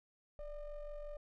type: ring-modulated tone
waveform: triangle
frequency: 305.8 Hz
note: D#4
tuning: 30 cents flat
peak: -38 dBFS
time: 0.39-1.17 s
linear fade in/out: 2 ms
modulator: 283 Hz
effects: none